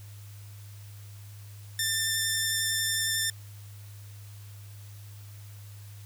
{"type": "tone with vibrato", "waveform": "10% pulse", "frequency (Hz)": 1786, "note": "A6", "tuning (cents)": 25, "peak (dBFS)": -17, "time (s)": [1.79, 3.3], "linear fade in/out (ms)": 2, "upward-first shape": "sine", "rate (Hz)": 11, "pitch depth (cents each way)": 9, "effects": ["added 102 Hz sine -43 dBFS peak until 6.05 s", "white hiss -55 dBFS RMS until 6.05 s"]}